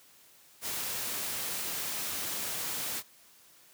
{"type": "noise", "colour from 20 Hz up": "white", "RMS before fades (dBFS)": -35, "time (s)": [0.61, 3.03], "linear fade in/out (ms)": 50, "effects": ["white hiss -59 dBFS RMS until 3.73 s", "high-pass 80 Hz 12 dB/octave"]}